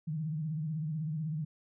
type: tone with vibrato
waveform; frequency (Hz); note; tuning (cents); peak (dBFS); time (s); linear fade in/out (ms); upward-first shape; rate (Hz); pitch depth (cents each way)
sine; 155.56; D#3; 0; -32; 0.07-1.45; 10; sine; 16; 100
effects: none